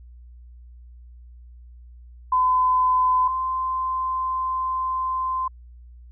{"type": "tone pair in turn", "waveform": "sine", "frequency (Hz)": [1016, 1036.7], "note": ["B5", "C6"], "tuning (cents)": [49, -16], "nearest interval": "unison", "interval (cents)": 35, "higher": "second", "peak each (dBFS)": [-16, -22], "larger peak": "first", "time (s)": [[2.32, 3.28], [3.28, 5.48]], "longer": "second", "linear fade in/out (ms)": 5, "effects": ["added 60 Hz sine -42 dBFS peak until 6.11 s"]}